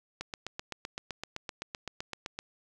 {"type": "click train", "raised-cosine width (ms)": 0.2, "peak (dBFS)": -19, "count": 18, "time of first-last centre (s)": [0.21, 2.389], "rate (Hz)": 7.8, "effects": []}